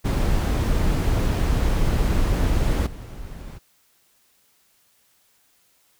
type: noise with level steps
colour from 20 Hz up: brown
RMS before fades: -20 / -36 dBFS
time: 0.04-3.59 s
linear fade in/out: 20 ms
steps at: 2.86 s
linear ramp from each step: 10 ms
effects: white hiss -62 dBFS RMS until 5.99 s